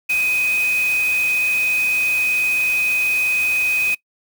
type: tone in noise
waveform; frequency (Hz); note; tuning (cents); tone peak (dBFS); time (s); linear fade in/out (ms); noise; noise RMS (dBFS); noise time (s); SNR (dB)
sine; 2508; D#7; +13; -16; 0.09-3.95; 10; white; -31; 0.09-3.95; +12
effects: noise-tail reverb RT60 0.1 s tail -21 dB re dry